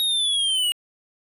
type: linear sweep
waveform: square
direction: down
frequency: 3785 to 2861 Hz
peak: -20 dBFS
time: 0-0.72 s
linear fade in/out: 0 ms
effects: resampled to 32000 Hz